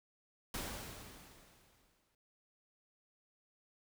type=noise with exponential decay; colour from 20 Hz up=pink; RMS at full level=-40 dBFS; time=0.54-2.15 s; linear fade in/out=2 ms; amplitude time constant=350 ms; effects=none